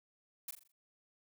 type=noise with echo; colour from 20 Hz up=blue; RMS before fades=-42 dBFS; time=0.48-0.51 s; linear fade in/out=5 ms; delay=42 ms; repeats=5; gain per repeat=-7 dB; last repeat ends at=0.72 s; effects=none